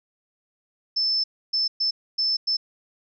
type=tone bursts at uneven times; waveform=sine; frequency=5274 Hz; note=E8; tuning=in tune; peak=-20 dBFS; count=5; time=0.96-1.24 / 1.53-1.68 / 1.8-1.91 / 2.18-2.37 / 2.47-2.57 s; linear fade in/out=10 ms; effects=none